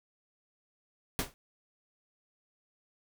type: noise with exponential decay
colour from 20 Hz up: pink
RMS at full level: -27 dBFS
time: 1.19-1.34 s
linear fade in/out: 0 ms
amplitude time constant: 31 ms
effects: none